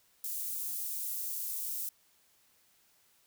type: high-pass noise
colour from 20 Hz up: white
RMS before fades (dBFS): -37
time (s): 0.24-1.89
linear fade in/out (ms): 2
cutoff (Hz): 9700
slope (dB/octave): 12
effects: white hiss -68 dBFS RMS until 3.26 s